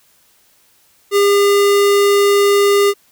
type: tone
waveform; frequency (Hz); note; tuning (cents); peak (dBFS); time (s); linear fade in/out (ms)
square; 403.7; G#4; -49; -10; 1.11-2.94; 50
effects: white hiss -54 dBFS RMS until 3.11 s